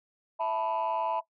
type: chord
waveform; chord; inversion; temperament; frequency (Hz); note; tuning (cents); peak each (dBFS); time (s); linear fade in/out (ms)
sine; E suspended fourth; none; just; 659.3 / 879 / 988.9; E5 / A5 / B5; 0 / -2 / +2; -30; 0.39-1.21; 20
effects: noise-tail reverb RT60 0.1 s tail -18 dB re dry + tanh soft clip ceiling -23 dBFS